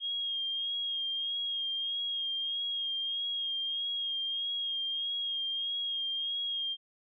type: tone with vibrato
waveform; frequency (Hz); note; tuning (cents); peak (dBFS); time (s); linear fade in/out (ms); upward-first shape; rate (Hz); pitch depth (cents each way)
sine; 3247; G#7; -40; -31; 0-6.77; 50; sine; 1.6; 28
effects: none